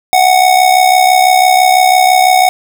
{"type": "tone with amplitude modulation", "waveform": "square", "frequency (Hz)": 740, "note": "F#5", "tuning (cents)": 0, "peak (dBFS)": -3, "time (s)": [0.13, 2.49], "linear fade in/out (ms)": 0, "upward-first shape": "sine", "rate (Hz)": 66, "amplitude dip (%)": 65, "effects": []}